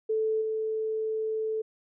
sine tone with level steps, 438.3 Hz, A4, 7 cents flat, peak -24 / -27 dBFS, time 0.09-1.62 s, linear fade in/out 10 ms, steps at 0.41 s, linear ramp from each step 10 ms, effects none

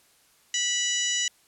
harmonic tone, 980 Hz, B5, 14 cents flat, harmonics 2 / 3 / 4 / 5 / 6 / 7 / 8, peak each -32 / -28 / -35 / -41 / -30 / -30 / -41 dBFS, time 0.54-1.28 s, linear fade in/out 2 ms, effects white hiss -61 dBFS RMS until 1.47 s + low-pass 12000 Hz 12 dB/octave

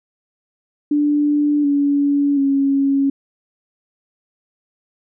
sine tone with pitch steps, 293.7 / 284.7 / 275.9 Hz, D4 / C#4 / C#4, 0 / +46 / -8 cents, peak -13 dBFS, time 0.91-3.1 s, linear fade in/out 5 ms, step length 730 ms, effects none

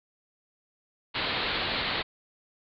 white low-pass noise, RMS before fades -30 dBFS, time 1.14-2.03 s, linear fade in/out 20 ms, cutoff 4400 Hz, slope 96 dB/octave, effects none

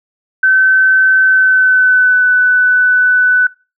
sine tone with pitch glide, 1532 to 1496.1 Hz, G6 to F#6, -40 to +19 cents, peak -6 dBFS, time 0.43-3.47 s, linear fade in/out 5 ms, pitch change -41 cents, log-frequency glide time 1.23-2.27 s, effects noise-tail reverb RT60 0.3 s tail -22 dB re dry

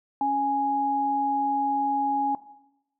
sine tone pair together, 277.8 / 830.6 Hz, C#4 / G#5, +4 / 0 cents, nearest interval octave + perfect fifth, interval 1896 cents, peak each -30 / -22 dBFS, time 0.21-2.35 s, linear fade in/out 2 ms, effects noise-tail reverb RT60 0.9 s tail -17 dB re dry

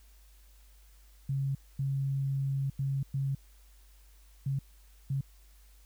sine tone bursts at uneven times, 136.9 Hz, C#3, 21 cents flat, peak -28 dBFS, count 6, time 1.29-1.55 / 1.79-2.7 / 2.79-3.03 / 3.14-3.35 / 4.46-4.59 / 5.1-5.21 s, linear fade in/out 5 ms, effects added 50 Hz sine -55 dBFS peak until 5.85 s + white hiss -65 dBFS RMS until 5.85 s

